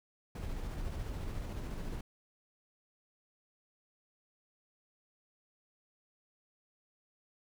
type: noise with tremolo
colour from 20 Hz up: brown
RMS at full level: -38 dBFS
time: 0.35-2.01 s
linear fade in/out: 5 ms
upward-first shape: square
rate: 14 Hz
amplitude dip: 25%
effects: none